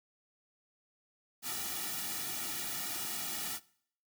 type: noise with comb filter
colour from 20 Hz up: white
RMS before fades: -38 dBFS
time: 1.42-3.6 s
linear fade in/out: 50 ms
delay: 1.9 ms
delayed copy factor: -0.9
effects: noise-tail reverb RT60 0.6 s tail -21 dB re dry

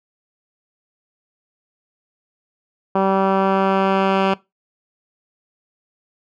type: tone with low-pass filter sweep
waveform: 10% pulse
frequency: 193 Hz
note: G3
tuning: 27 cents flat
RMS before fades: -17 dBFS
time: 2.95-4.34 s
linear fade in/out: 5 ms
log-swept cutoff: 1100 to 2500 Hz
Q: 1.1
effects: noise-tail reverb RT60 0.2 s tail -20 dB re dry

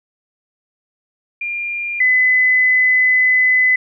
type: tone pair in turn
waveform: sine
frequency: 2400 / 2014 Hz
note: D7 / B6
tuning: +37 / +33 cents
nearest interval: minor third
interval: 304 cents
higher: first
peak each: -20 / -10 dBFS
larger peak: second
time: 1.41-2 / 2-3.76 s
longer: second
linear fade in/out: 5 ms
effects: none

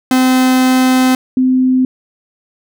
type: tone pair in turn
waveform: 45% pulse / sine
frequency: 257.2 / 257.2 Hz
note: C4 / C4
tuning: -30 / -30 cents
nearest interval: unison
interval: 0 cents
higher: neither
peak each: -8 dBFS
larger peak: neither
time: 0.11-1.15 / 1.37-1.85 s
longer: first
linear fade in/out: 2 ms
effects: none

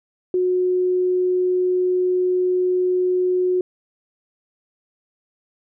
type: tone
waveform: sine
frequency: 364.7 Hz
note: F#4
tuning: 25 cents flat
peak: -16 dBFS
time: 0.34-3.61 s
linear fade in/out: 2 ms
effects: none

